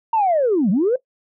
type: linear two-way sweep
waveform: sine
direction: down then up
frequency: 932.3 to 170.7 to 533 Hz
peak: -13 dBFS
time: 0.13-0.96 s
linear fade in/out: 5 ms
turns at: 0.7 s
effects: noise-tail reverb RT60 0.1 s tail -18 dB re dry + tanh soft clip ceiling -10 dBFS